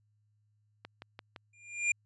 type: click train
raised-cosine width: 0.3 ms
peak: -28 dBFS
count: 4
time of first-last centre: 0.85-1.362 s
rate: 5.86 Hz
type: tone with exponential growth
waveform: square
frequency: 2400 Hz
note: D7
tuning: 37 cents sharp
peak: -24 dBFS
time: 1.53-1.92 s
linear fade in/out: 5 ms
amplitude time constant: 84 ms
effects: added 105 Hz sine -69 dBFS peak until 2.05 s + resampled to 24000 Hz